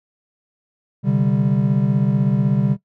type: chord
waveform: triangle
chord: C suspended second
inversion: none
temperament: equal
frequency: 130.81 / 146.83 / 196 Hz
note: C3 / D3 / G3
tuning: 0 / 0 / 0 cents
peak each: -17 dBFS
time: 1.03-2.77 s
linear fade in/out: 50 ms
effects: noise-tail reverb RT60 0.1 s tail -17 dB re dry